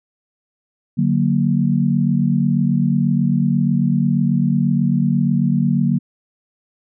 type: chord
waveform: sine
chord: D augmented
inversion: none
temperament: equal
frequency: 146.83 / 185 / 233.1 Hz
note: D3 / F#3 / A#3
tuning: 0 / 0 / 0 cents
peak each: -18 dBFS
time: 0.97-5.99 s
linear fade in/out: 20 ms
effects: none